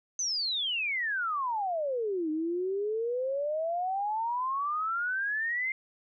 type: exponential two-way sweep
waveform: sine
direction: down then up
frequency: 6272 to 304.6 to 2121 Hz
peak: -28 dBFS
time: 0.19-5.72 s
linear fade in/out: 2 ms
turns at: 2.3 s
effects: none